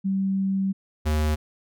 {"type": "tone pair in turn", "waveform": ["sine", "square"], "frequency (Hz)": [193.3, 76.47], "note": ["G3", "D#2"], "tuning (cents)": [-24, -29], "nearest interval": "octave + major third", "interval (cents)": 1605, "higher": "first", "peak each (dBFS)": -21, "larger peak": "neither", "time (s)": [[0.04, 0.73], [1.05, 1.36]], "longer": "first", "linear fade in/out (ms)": 20, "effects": []}